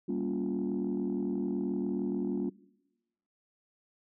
sine chord, G half-diminished seventh, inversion none, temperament just, 196 / 235.2 / 282.2 / 352.8 Hz, G3 / Bb3 / Db4 / F4, 0 / +16 / +31 / +18 cents, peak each -34 dBFS, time 0.08-2.5 s, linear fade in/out 10 ms, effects noise-tail reverb RT60 1.0 s tail -22 dB re dry + tanh soft clip ceiling -24 dBFS

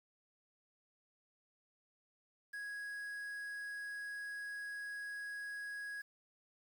triangle tone with quantisation, 1661.2 Hz, G#6, in tune, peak -40 dBFS, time 2.53-6.02 s, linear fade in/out 10 ms, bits 10, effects none

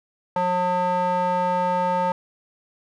square tone with band-pass filter, 180 Hz, F#3, 47 cents flat, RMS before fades -22 dBFS, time 0.36-2.12 s, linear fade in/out 2 ms, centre 810 Hz, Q 3.9, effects none

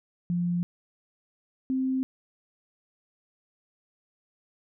sine tone pair in turn, 174.61 / 261.6 Hz, F3 / C4, 0 / 0 cents, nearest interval perfect fifth, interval 700 cents, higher second, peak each -24 dBFS, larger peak neither, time 0.3-0.63 / 1.7-2.03 s, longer neither, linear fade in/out 0 ms, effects none

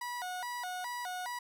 30% pulse tone with vibrato, 843 Hz, G#5, 26 cents sharp, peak -34 dBFS, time 0.01-1.39 s, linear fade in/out 5 ms, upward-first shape square, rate 2.4 Hz, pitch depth 250 cents each way, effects none

